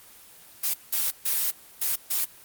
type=noise bursts at uneven times; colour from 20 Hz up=blue; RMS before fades=-25 dBFS; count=5; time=0.63-0.74 / 0.92-1.11 / 1.25-1.51 / 1.81-1.96 / 2.1-2.25 s; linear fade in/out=10 ms; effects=white hiss -50 dBFS RMS until 2.44 s + Opus 24 kbps